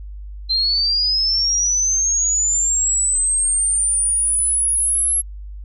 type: linear sweep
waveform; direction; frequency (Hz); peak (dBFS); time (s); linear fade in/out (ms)
sine; up; 4099 to 11175; -15; 0.49-5.22; 20
effects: added 50 Hz sine -30 dBFS peak until 5.64 s